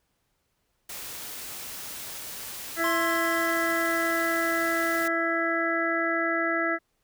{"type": "noise", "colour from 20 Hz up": "white", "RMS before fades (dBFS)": -38, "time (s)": [0.89, 5.08], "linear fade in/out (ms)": 5}
{"type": "harmonic tone", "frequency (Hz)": 332.3, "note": "E4", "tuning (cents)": 14, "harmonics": [1, 2, 4, 5, 6], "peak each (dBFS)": [-30, -30, -30, -30, -30], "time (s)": [2.76, 6.79], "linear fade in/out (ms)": 50}
{"type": "tone with exponential decay", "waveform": "square", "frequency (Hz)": 1054, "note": "C6", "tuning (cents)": 12, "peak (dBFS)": -29, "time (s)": [2.84, 6.25], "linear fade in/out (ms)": 1, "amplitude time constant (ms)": 740}
{"effects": ["pink hiss -74 dBFS RMS until 7.03 s"]}